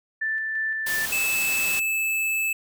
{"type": "tone with tremolo", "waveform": "sine", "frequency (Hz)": 1765, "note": "A6", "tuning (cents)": 5, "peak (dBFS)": -23, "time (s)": [0.21, 1.06], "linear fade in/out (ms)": 10, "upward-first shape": "square", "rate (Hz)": 2.9, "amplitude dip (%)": 25}
{"type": "noise", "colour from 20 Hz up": "white", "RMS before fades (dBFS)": -30, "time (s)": [0.86, 1.8], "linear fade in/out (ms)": 10}
{"type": "tone", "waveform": "square", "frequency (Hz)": 2618, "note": "E7", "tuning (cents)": -13, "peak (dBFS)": -23, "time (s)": [1.12, 2.53], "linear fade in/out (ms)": 5}
{"effects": []}